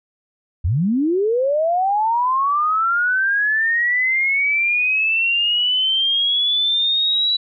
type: linear sweep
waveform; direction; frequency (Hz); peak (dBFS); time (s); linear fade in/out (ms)
sine; up; 69.9 to 3944; -15; 0.64-7.37; 10
effects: none